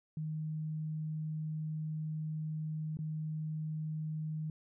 sine tone with dropouts, 155.56 Hz, D#3, in tune, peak -35 dBFS, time 0.17-4.5 s, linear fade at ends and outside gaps 2 ms, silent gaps 2.971-2.989 s, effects none

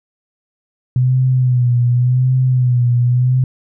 sine tone with vibrato, 125.2 Hz, B2, 24 cents sharp, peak -10 dBFS, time 0.96-3.44 s, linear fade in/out 2 ms, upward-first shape sine, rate 0.89 Hz, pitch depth 56 cents each way, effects none

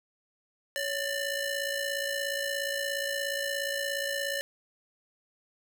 sawtooth ring-modulated tone, 1179 Hz, D6, 6 cents sharp, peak -23 dBFS, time 0.76-4.41 s, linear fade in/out 0 ms, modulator 618 Hz, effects none

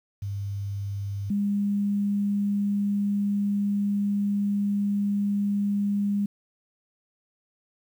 sine tone pair in turn, 100 / 202.6 Hz, G2 / G#3, +35 / -43 cents, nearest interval octave, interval 1222 cents, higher second, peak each -28 / -22 dBFS, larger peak second, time 0.22-1.3 / 1.3-6.26 s, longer second, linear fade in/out 5 ms, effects 9-bit

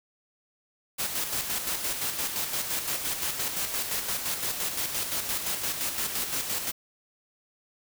white noise with tremolo, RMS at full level -29 dBFS, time 0.98-6.72 s, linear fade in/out 20 ms, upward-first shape square, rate 5.8 Hz, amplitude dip 45%, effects none

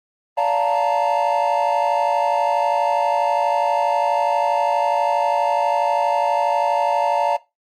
triangle chord, Bb major seventh, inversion first, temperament equal with one note detuned, 577.2 / 698.5 / 880 / 932.3 Hz, D5 / F5 / A5 / Bb5, -30 / 0 / 0 / 0 cents, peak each -20 dBFS, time 0.37-7.37 s, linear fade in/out 10 ms, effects noise-tail reverb RT60 0.2 s tail -17 dB re dry + Opus 24 kbps

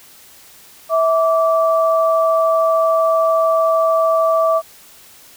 sine tone pair together, 651.2 / 1162 Hz, E5 / D6, -21 / -19 cents, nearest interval minor seventh, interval 1002 cents, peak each -13 / -17 dBFS, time 0.89-4.62 s, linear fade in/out 50 ms, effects white hiss -44 dBFS RMS until 5.36 s

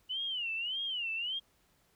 sine tone with vibrato, 2934 Hz, F#7, 15 cents flat, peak -33 dBFS, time 0.09-1.4 s, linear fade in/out 20 ms, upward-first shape sine, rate 1.7 Hz, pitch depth 180 cents each way, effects pink hiss -70 dBFS RMS until 1.95 s

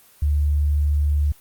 sine tone, 73.42 Hz, D2, in tune, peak -16 dBFS, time 0.22-1.32 s, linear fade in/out 5 ms, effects white hiss -52 dBFS RMS until 1.4 s + Opus 24 kbps

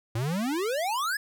square exponential sweep, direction up, 107.4 to 1740 Hz, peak -27 dBFS, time 0.15-1.17 s, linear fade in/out 5 ms, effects none

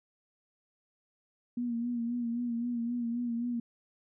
sine tone with vibrato, 237.6 Hz, A#3, 33 cents sharp, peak -30 dBFS, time 1.57-3.6 s, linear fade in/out 5 ms, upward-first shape sine, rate 3.8 Hz, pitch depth 45 cents each way, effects none

